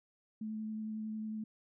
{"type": "tone with vibrato", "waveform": "sine", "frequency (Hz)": 217, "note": "A3", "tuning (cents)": -24, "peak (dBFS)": -37, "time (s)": [0.41, 1.44], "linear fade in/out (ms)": 5, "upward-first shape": "triangle", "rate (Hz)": 11, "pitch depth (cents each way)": 14, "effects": []}